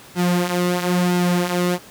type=tone with flanger; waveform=sawtooth; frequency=177.8 Hz; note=F3; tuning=31 cents sharp; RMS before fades=-19 dBFS; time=0.15-1.79 s; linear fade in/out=50 ms; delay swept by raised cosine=1.7 to 6.9 ms; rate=1 Hz; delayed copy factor=-0.6; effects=pink hiss -43 dBFS RMS until 1.9 s + high-pass 100 Hz 12 dB/octave